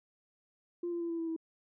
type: tone with pitch steps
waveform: sine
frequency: 347.5 / 342.9 / 338.4 / 333.9 / 329.5 / 325.2 Hz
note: F4 / F4 / E4 / E4 / E4 / E4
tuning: -9 / -32 / +45 / +22 / -1 / -23 cents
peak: -32 dBFS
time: 0.83-1.364 s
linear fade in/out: 5 ms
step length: 89 ms
effects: tanh soft clip ceiling -29 dBFS